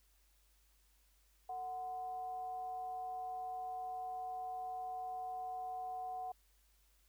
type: tone with frequency modulation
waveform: sine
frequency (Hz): 740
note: F#5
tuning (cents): 0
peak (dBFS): -40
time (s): 1.49-6.32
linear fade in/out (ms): 5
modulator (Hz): 288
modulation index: 0.29
effects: added 50 Hz sine -70 dBFS peak until 7.08 s + white hiss -74 dBFS RMS until 7.08 s